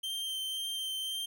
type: tone with vibrato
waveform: 45% pulse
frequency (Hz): 3136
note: G7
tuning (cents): 0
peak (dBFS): -34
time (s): 0.03-1.26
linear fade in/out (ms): 10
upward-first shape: sine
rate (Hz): 1.9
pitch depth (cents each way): 14
effects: none